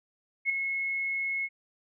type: tone with ADSR envelope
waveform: sine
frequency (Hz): 2178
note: C#7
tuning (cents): -31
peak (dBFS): -21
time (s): 0.45-1.49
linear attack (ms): 47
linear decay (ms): 4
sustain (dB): -7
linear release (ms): 46
effects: none